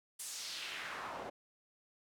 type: noise with band-pass filter sweep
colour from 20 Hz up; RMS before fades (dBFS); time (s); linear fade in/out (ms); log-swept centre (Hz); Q
pink; -44; 0.19-1.3; 10; 9500 to 590; 1.6
effects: none